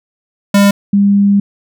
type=tone pair in turn; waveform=square / sine; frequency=200.8 / 200.8 Hz; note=G3 / G3; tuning=+42 / +42 cents; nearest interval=unison; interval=0 cents; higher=neither; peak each=-6 dBFS; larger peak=neither; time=0.54-0.71 / 0.93-1.4 s; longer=second; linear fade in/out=5 ms; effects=none